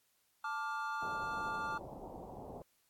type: chord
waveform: triangle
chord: D minor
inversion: second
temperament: just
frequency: 881 / 1174.7 / 1409.6 Hz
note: A5 / D6 / F6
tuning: +2 / 0 / +16 cents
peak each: -39 dBFS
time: 0.44-1.78 s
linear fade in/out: 5 ms
type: low-pass noise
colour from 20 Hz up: white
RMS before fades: -48 dBFS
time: 1.02-2.62 s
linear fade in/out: 0 ms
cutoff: 880 Hz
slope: 48 dB/octave
effects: white hiss -75 dBFS RMS until 2.89 s + AAC 64 kbps